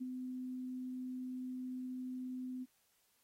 sine tone with ADSR envelope, 254.4 Hz, C4, 48 cents flat, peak -37 dBFS, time 0-2.66 s, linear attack 19 ms, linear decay 26 ms, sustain -3 dB, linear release 36 ms, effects white hiss -75 dBFS RMS until 3.23 s + AAC 48 kbps

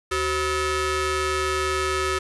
sawtooth ring-modulated tone, 453.4 Hz, A#4, 48 cents flat, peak -15 dBFS, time 0.11-2.19 s, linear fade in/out 10 ms, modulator 831 Hz, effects resampled to 24000 Hz + 7-bit

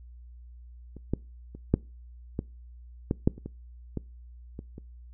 clicks, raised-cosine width 3 ms, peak -30 / -13 / -29 / -7 / -16 / -12 / -7 / -30 / -23 / -18 / -25 / -28 dBFS, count 12, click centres 0.967 / 1.136 / 1.55 / 1.74 / 2.391 / 3.111 / 3.275 / 3.38 / 3.46 / 3.973 / 4.591 / 4.781 s, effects noise-tail reverb RT60 0.3 s tail -24 dB re dry + added 60 Hz sine -45 dBFS peak until 5.13 s

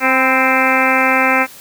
harmonic tone with a mistuned harmonic, 262 Hz, C4, 2 cents sharp, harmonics 1 / 2 / 3 / 4 / 5 / 6 / 7 / 8 / 9 / 10, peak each -20 / -20 / -19 / -21 / -19 / -20 / -23 / -18 / -19 / -23 dBFS, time 0-1.47 s, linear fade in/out 50 ms, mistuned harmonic 4, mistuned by -42 cents, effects white hiss -38 dBFS RMS until 1.6 s

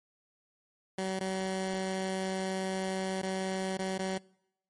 15% pulse tone with dropouts, 189.5 Hz, F#3, 42 cents sharp, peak -25 dBFS, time 0.98-4.18 s, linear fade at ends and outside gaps 5 ms, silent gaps 1.193-1.207 / 3.218-3.23 / 3.773-3.79 / 3.98-3.991 s, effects noise-tail reverb RT60 0.8 s tail -24 dB re dry + MP3 48 kbps

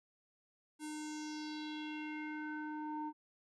square tone with low-pass filter sweep, 304.6 Hz, D#4, 37 cents flat, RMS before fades -43 dBFS, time 0.79-3.13 s, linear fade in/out 50 ms, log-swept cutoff 9700 to 820 Hz, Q 3.5, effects none

